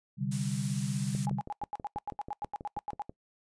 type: chord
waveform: sine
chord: C suspended second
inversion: none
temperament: just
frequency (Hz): 130.81 / 147.16 / 196.22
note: C3 / D3 / G3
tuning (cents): 0 / +4 / +2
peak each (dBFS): -34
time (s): 0.17-1.42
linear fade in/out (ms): 50
type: noise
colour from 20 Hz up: blue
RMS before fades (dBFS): -39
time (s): 0.31-1.26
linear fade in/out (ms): 10
type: click train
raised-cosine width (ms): 2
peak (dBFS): -28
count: 13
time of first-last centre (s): 1.15-3.095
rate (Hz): 6.17
type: tone bursts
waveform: sine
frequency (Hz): 828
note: G#5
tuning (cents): -5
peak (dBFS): -32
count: 16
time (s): 1.27-3.02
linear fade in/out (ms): 0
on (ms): 25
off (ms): 90
effects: noise-tail reverb RT60 0.1 s tail -22 dB re dry + resampled to 22050 Hz